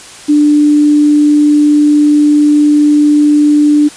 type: tone with quantisation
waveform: sine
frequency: 295.9 Hz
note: D4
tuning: 13 cents sharp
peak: -4 dBFS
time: 0.28-3.89 s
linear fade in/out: 20 ms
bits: 5
effects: white hiss -32 dBFS RMS until 3.96 s + resampled to 22050 Hz